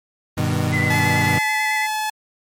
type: chord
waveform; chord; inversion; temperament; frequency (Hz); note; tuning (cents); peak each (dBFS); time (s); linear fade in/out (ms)
30% pulse; G augmented; none; equal with one note detuned; 98 / 123.47 / 153.33; G2 / B2 / D#3; 0 / 0 / -25; -20; 0.37-1.39; 10
type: tone with vibrato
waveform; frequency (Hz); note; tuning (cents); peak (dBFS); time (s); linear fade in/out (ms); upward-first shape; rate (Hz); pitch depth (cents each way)
sine; 2014; B6; +33; -20; 0.72-1.87; 20; square; 9.1; 25
type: tone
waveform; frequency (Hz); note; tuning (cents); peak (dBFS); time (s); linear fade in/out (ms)
sawtooth; 860; A5; -40; -17; 0.9-2.1; 5
effects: MP3 64 kbps